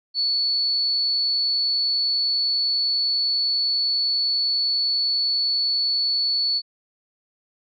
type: tone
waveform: sine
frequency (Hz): 4435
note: C#8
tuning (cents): 0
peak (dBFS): -19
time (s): 0.14-6.62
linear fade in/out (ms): 50
effects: none